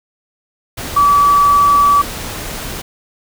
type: tone in noise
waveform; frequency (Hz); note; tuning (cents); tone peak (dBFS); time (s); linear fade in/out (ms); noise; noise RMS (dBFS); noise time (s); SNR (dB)
sine; 1149; D6; -38; -7; 0.96-2.02; 10; pink; -25; 0.77-2.82; +15
effects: none